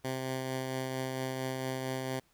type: tone with tremolo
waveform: 10% pulse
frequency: 130.81 Hz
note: C3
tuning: in tune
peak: -24 dBFS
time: 0.04-2.2 s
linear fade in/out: 10 ms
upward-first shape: triangle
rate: 4.4 Hz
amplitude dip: 30%
effects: pink hiss -69 dBFS RMS until 2.33 s